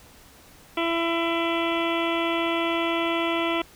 harmonic tone, 334.7 Hz, E4, 26 cents sharp, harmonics 1 / 2 / 3 / 4 / 6 / 7 / 8 / 9 / 10, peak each -26 / -29 / -31 / -32 / -34 / -34 / -35 / -36 / -36 dBFS, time 0.77-3.62 s, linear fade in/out 5 ms, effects pink hiss -51 dBFS RMS until 3.75 s

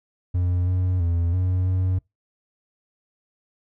triangle tone with pitch steps, 89.3 / 91.5 / 85.3 / 91.7 / 92.6 Hz, F2 / F#2 / F2 / F#2 / F#2, +39 / -19 / -40 / -15 / +2 cents, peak -17 dBFS, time 0.34-1.99 s, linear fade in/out 10 ms, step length 330 ms, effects noise-tail reverb RT60 0.2 s tail -25 dB re dry

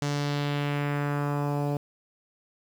sawtooth tone with low-pass filter sweep, 144.6 Hz, D3, 27 cents flat, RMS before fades -28 dBFS, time 0.02-1.77 s, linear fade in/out 0 ms, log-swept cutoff 6700 to 650 Hz, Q 1.7, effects 8-bit

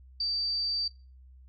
sine tone, 4643 Hz, D8, 21 cents flat, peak -27 dBFS, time 0.2-0.88 s, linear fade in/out 5 ms, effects noise-tail reverb RT60 0.3 s tail -18 dB re dry + added 64 Hz sine -50 dBFS peak until 1.48 s

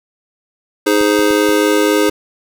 square chord, Ab major, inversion second, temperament just, 311.5 / 415.3 / 519.1 Hz, Eb4 / Ab4 / C5, +2 / 0 / -14 cents, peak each -15 / -15 / -18 dBFS, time 0.86-2.1 s, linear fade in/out 10 ms
clicks, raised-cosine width 3 ms, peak -19 dBFS, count 5, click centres 1.011 / 1.192 / 1.307 / 1.491 / 2.093 s
effects none

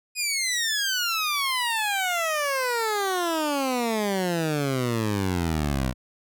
15% pulse exponential sweep, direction down, 2508 to 61.3 Hz, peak -17 dBFS, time 0.15-5.94 s, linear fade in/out 50 ms, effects none

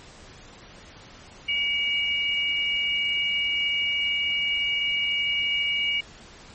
sine tone pair together, 2276 / 2867 Hz, C#7 / F7, +45 / +45 cents, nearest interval major third, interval 400 cents, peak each -25 dBFS, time 1.48-6.01 s, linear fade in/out 10 ms, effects pink hiss -47 dBFS RMS until 6.54 s + MP3 32 kbps

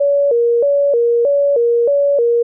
sine tone with vibrato, 517 Hz, C5, 21 cents flat, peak -10 dBFS, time 0-2.43 s, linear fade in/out 10 ms, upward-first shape square, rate 1.6 Hz, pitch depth 160 cents each way, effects none

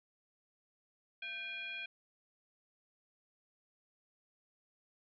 sine tone with frequency modulation, 2432 Hz, D#7, 40 cents flat, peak -40 dBFS, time 1.22-1.86 s, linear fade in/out 5 ms, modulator 876 Hz, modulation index 0.9, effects none

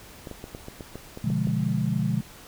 clicks, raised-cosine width 2 ms, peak -23 dBFS, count 10, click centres 0.272 / 0.313 / 0.441 / 0.549 / 0.684 / 0.808 / 0.956 / 1.174 / 1.302 / 1.472 s
sine chord, B diminished seventh, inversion none, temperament equal, 123.47 / 146.83 / 174.61 / 207.7 Hz, B2 / D3 / F3 / Ab3, 0 / 0 / 0 / 0 cents, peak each -28 dBFS, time 1.24-2.21 s, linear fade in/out 5 ms
effects pink hiss -47 dBFS RMS until 2.47 s

